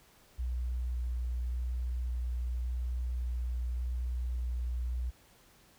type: tone with vibrato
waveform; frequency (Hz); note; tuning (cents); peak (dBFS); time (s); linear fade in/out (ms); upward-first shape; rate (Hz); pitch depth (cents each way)
sine; 61.1; B1; -18; -31; 0.38-5.11; 20; square; 0.88; 8
effects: pink hiss -62 dBFS RMS until 5.78 s